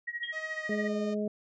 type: tone with tremolo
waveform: sine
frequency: 1900 Hz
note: A#6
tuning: 33 cents sharp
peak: -30 dBFS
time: 0.07-0.88 s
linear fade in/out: 10 ms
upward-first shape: triangle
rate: 14 Hz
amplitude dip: 95%
type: tone with exponential decay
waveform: sine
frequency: 3244 Hz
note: G#7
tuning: 41 cents flat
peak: -34 dBFS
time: 0.23-0.44 s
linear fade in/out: 5 ms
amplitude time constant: 45 ms
type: tone with pitch glide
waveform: sawtooth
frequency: 629 to 612.5 Hz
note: D#5 to D#5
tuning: +19 to -27 cents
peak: -37 dBFS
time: 0.32-1.15 s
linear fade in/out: 20 ms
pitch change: -46 cents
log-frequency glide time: 0.49-0.79 s
type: harmonic tone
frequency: 210 Hz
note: G#3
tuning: 19 cents sharp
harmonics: 1 / 2 / 3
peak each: -31 / -34 / -36 dBFS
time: 0.69-1.28 s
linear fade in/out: 5 ms
effects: resampled to 16000 Hz